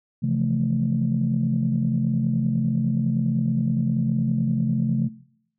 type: chord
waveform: sine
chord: F major seventh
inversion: second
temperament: equal with one note detuned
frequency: 133.56 / 164.81 / 174.61 / 220 Hz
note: C3 / E3 / F3 / A3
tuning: +36 / 0 / 0 / 0 cents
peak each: -23 / -28 / -27 / -24 dBFS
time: 0.22-5.09 s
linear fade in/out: 20 ms
effects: noise-tail reverb RT60 0.7 s tail -20 dB re dry + tanh soft clip ceiling -11 dBFS